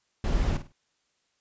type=noise with echo; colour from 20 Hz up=brown; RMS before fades=-25 dBFS; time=0.24-0.57 s; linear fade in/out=2 ms; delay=51 ms; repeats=3; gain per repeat=-11 dB; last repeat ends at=0.723 s; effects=white hiss -73 dBFS RMS until 1.4 s + resampled to 16000 Hz